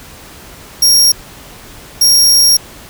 sawtooth tone bursts at uneven times, 5588 Hz, F8, in tune, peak -3 dBFS, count 2, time 0.82-1.12 / 2.01-2.57 s, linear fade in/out 5 ms, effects pink hiss -35 dBFS RMS until 2.89 s

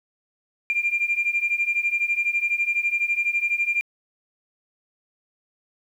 sine beating tone pair, 2383 / 2395 Hz, D7 / D7, +25 / +33 cents, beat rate 12 Hz, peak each -24 / -22 dBFS, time 0.7-3.81 s, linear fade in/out 0 ms, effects tanh soft clip ceiling -13 dBFS + 9-bit

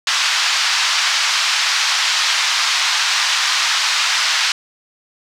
white band-pass noise, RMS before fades -17 dBFS, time 0.07-4.52 s, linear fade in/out 2 ms, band 970 to 5500 Hz, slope 24 dB/octave, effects none

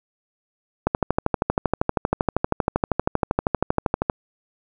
click train, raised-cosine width 1 ms, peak -4 dBFS, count 42, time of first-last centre 0.87-4.098 s, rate 12.7 Hz, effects none

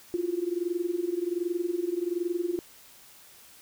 sine tone with amplitude modulation, 349.2 Hz, F4, in tune, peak -23 dBFS, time 0.14-2.59 s, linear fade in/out 0 ms, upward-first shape sine, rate 21.3 Hz, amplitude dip 85%, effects white hiss -53 dBFS RMS until 3.61 s

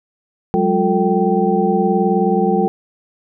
sine tone cluster, 185 / 204 / 357.7 / 446.8 / 777 Hz, F#3 / G#3 / F4 / A4 / G5, 0 / -31 / +41 / +27 / -16 cents, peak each -19 dBFS, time 0.54-2.68 s, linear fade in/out 0 ms, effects none

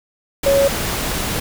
sine tone in noise, 554.4 Hz, C#5, in tune, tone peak -11 dBFS, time 0.46-0.68 s, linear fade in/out 5 ms, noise pink, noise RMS -22 dBFS, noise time 0.43-1.4 s, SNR +8 dB, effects none

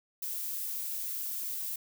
violet noise, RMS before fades -36 dBFS, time 0.22-1.76 s, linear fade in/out 5 ms, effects none

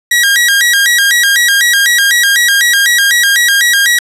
sawtooth tone with vibrato, 1760 Hz, A6, in tune, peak -3 dBFS, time 0.11-3.99 s, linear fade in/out 5 ms, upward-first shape square, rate 4 Hz, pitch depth 150 cents each way, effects resampled to 32000 Hz + 7-bit

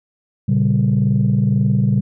sine chord, G diminished, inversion first, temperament equal, 116.54 / 138.59 / 196 Hz, Bb2 / Db3 / G3, 0 / 0 / 0 cents, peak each -16 dBFS, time 0.48-2.01 s, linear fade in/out 10 ms, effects tanh soft clip ceiling -7 dBFS

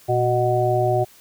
harmonic tone with a mistuned harmonic, 123.47 Hz, B2, in tune, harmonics 1 / 3 / 5 / 6, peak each -22 / -22 / -22 / -22 dBFS, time 0.08-1.05 s, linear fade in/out 20 ms, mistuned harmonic 1, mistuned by -69 cents, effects white hiss -50 dBFS RMS until 1.2 s

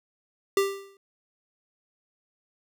square tone with exponential decay, 394 Hz, G4, 9 cents sharp, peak -18 dBFS, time 0.57-0.97 s, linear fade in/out 2 ms, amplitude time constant 86 ms, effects none

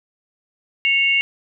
sine tone pair together, 2199 / 2785 Hz, C#7 / F7, -14 / -5 cents, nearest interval major third, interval 409 cents, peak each -17 dBFS, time 0.85-1.21 s, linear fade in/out 0 ms, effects none

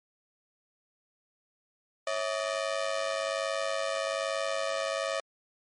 sawtooth ring-modulated tone, 600 Hz, D5, 37 cents sharp, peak -22 dBFS, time 2.07-5.2 s, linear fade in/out 2 ms, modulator 50.6 Hz, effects low-pass 8000 Hz 12 dB/octave + MP3 48 kbps

